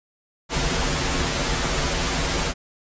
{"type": "noise with comb filter", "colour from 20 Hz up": "pink", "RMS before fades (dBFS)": -23, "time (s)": [0.49, 2.54], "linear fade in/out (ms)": 50, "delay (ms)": 9.7, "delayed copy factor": -0.85, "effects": ["resampled to 16000 Hz"]}